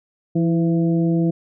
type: harmonic tone with a mistuned harmonic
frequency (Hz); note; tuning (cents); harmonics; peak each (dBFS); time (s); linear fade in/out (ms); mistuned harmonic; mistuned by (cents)
168.3; E3; +36; 1 / 2 / 3 / 4; -17 / -20 / -30 / -33; 0.35-1.31; 10; 2; -35
effects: none